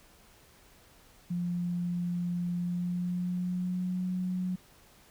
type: tone with pitch glide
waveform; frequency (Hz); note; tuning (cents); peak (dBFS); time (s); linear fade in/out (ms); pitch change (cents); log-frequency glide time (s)
sine; 175.3 to 182.85; F3 to F#3; +7 to -20; -29; 1.3-4.56; 10; +73; 2.56-4.04
effects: pink hiss -59 dBFS RMS until 5.1 s